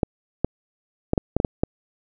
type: clicks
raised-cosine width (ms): 2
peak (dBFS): -5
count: 8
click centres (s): 0.032 / 0.446 / 1.134 / 1.178 / 1.366 / 1.401 / 1.448 / 1.635
effects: none